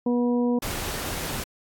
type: harmonic tone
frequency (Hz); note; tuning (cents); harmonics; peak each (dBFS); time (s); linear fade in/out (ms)
242.6; B3; -31; 1 / 2 / 3 / 4; -21 / -26 / -38 / -36; 0.06-0.59; 5
type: noise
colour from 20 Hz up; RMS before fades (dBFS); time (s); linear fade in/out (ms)
pink; -31; 0.62-1.44; 5
effects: AAC 64 kbps